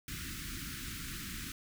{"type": "band-stop noise", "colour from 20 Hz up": "pink", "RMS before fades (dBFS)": -42, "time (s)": [0.08, 1.52], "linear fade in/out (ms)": 2, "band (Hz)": [330, 1300], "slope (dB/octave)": 48, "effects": []}